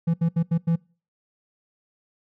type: tone bursts at uneven times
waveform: triangle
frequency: 166.9 Hz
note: E3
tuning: 22 cents sharp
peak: -16 dBFS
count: 5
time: 0.07-0.14 / 0.21-0.29 / 0.36-0.43 / 0.51-0.58 / 0.67-0.76 s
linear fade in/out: 10 ms
effects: noise-tail reverb RT60 0.4 s tail -25 dB re dry

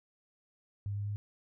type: tone with pitch steps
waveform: sine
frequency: 101.1 / 102.04 / 102.99 Hz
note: G#2 / G#2 / G#2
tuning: -46 / -30 / -14 cents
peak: -33 dBFS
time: 0.86-1.16 s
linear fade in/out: 0 ms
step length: 100 ms
effects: none

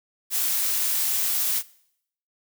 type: noise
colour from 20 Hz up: blue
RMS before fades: -24 dBFS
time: 0.3-1.63 s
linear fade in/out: 50 ms
effects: noise-tail reverb RT60 0.7 s tail -21 dB re dry

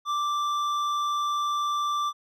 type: tone with hard clipping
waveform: triangle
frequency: 1174.7 Hz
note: D6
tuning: in tune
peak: -26 dBFS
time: 0.05-2.13 s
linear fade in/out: 50 ms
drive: 12 dB
effects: none

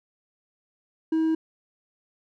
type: tone with hard clipping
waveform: triangle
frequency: 320.4 Hz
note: E4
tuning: 49 cents flat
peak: -21 dBFS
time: 1.12-1.35 s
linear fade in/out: 5 ms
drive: 5 dB
effects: none

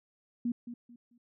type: tone with echo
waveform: sine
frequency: 239 Hz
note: A#3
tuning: 43 cents sharp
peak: -28 dBFS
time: 0.45-0.52 s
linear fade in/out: 5 ms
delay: 220 ms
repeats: 3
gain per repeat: -11 dB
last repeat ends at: 1.18 s
effects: none

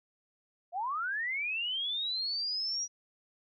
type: linear sweep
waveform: sine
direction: up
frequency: 657 to 5800 Hz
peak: -31 dBFS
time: 0.72-2.88 s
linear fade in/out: 50 ms
effects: none

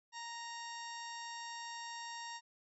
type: harmonic tone with a mistuned harmonic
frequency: 932.3 Hz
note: A#5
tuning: in tune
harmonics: 1 / 2 / 3 / 4 / 5 / 6 / 7 / 8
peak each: -46 / -50 / -56 / -54 / -57 / -51 / -63 / -57 dBFS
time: 0.12-2.41 s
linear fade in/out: 50 ms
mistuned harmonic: 5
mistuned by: -53 cents
effects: none

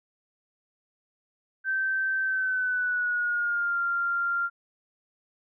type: tone with pitch glide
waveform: sine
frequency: 1551 to 1389.8 Hz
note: G6 to F6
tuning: -19 to -9 cents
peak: -24 dBFS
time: 1.64-4.5 s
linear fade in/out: 50 ms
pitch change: -190 cents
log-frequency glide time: 2.23-3.79 s
effects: none

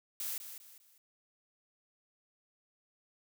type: noise with echo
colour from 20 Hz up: blue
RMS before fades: -38 dBFS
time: 0.2-0.38 s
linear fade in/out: 2 ms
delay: 200 ms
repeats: 3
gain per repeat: -9 dB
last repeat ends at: 0.98 s
effects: none

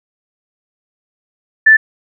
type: tone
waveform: sine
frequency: 1760 Hz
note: A6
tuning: in tune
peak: -3 dBFS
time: 1.66-1.77 s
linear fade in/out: 10 ms
effects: none

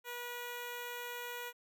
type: tone with notch filter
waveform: 5% pulse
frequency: 483.8 Hz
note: B4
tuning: 36 cents flat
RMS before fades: -43 dBFS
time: 0.04-1.53 s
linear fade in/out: 50 ms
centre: 4900 Hz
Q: 0.67
effects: none

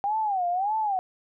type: tone with vibrato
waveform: sine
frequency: 784 Hz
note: G5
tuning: in tune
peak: -23 dBFS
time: 0.04-0.99 s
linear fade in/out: 0 ms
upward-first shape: sine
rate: 1.7 Hz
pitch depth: 200 cents each way
effects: none

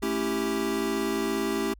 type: chord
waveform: square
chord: A dominant seventh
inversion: none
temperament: equal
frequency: 220 / 277.2 / 329.6 / 392 Hz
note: A3 / C#4 / E4 / G4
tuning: 0 / 0 / 0 / 0 cents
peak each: -33 / -33 / -33 / -30 dBFS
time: 0.02-1.74 s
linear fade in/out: 10 ms
effects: added 50 Hz sine -48 dBFS peak until 1.79 s

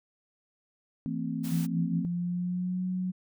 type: chord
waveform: sine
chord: A minor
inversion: second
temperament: equal with one note detuned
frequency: 164.81 / 225.1 / 261.6 Hz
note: E3 / A3 / C4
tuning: 0 / +40 / 0 cents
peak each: -34 dBFS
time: 1.06-2.05 s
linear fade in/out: 0 ms
type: noise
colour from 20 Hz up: white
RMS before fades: -44 dBFS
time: 1.43-1.67 s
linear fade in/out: 20 ms
type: tone with pitch glide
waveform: sine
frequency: 168.4 to 183.64 Hz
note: E3 to F#3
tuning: +37 to -13 cents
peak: -28 dBFS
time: 1.51-3.12 s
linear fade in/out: 20 ms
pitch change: +150 cents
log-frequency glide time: 1.67-2.84 s
effects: none

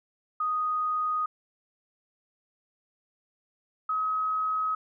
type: tone pair in turn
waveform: sine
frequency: 1244.5 / 1272.1 Hz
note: D#6 / D#6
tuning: 0 / +38 cents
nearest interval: unison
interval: 38 cents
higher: second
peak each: -25 dBFS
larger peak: neither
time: 0.4-1.26 / 3.89-4.75 s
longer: neither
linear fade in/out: 5 ms
effects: none

